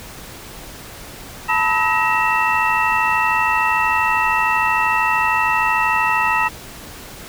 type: tone cluster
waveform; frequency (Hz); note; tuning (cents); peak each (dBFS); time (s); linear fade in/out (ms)
sine; 884 / 977 / 1286 / 1898 / 2674; A5 / B5 / E6 / A#6 / E7; +8 / -19 / -43 / +31 / +24; -21; 1.48-6.49; 20
effects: pink hiss -36 dBFS RMS until 7.28 s